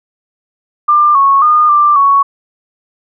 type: tone with pitch steps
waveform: sine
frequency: 1193 / 1103 / 1220 / 1182 / 1114 Hz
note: D6 / C#6 / D#6 / D6 / C#6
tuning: +27 / -9 / -34 / +11 / +8 cents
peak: -5 dBFS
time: 0.88-2.23 s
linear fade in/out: 10 ms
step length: 270 ms
effects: none